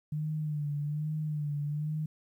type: tone with vibrato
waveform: sine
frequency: 150 Hz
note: D3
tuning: 37 cents sharp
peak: -30 dBFS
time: 0.12-2.06 s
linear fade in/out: 5 ms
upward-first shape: sine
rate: 1.2 Hz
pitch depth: 53 cents each way
effects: 11-bit